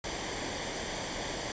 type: noise with comb filter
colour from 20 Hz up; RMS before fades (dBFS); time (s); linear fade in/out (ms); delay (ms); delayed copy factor
pink; -36; 0.04-1.52; 2; 0.75; -0.55
effects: resampled to 16000 Hz